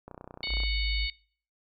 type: click train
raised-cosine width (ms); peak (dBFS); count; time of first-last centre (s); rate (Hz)
1; -29; 18; 0.08-0.636; 30.6
type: harmonic tone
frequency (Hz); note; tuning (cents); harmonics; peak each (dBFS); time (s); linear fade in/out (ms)
740; F#5; 0; 3 / 4 / 5 / 6; -35 / -39 / -38 / -35; 0.43-1.1; 2
type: tone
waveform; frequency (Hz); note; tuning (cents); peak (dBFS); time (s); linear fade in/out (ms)
sine; 52.9; G#1; +33; -27; 0.48-1.09; 50
effects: noise-tail reverb RT60 0.5 s tail -24 dB re dry